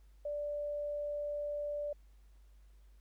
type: tone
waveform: sine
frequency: 586 Hz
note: D5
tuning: 4 cents flat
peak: -35 dBFS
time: 0.25-1.93 s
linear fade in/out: 5 ms
effects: added 50 Hz sine -57 dBFS peak until 3 s + pink hiss -75 dBFS RMS until 3 s